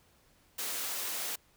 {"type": "high-pass noise", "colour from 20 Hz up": "white", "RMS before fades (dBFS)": -36, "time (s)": [0.58, 1.36], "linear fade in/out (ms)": 10, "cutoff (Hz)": 290, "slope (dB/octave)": 12, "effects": ["pink hiss -66 dBFS RMS until 1.56 s"]}